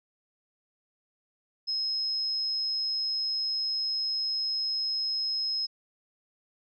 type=tone; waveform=sine; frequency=5140 Hz; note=E8; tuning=45 cents flat; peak=-27 dBFS; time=1.67-5.67 s; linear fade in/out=20 ms; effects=none